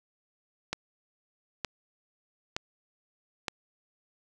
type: click train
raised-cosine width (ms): 0.2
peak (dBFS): -13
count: 4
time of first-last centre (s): 0.73-3.482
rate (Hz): 1.09
effects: none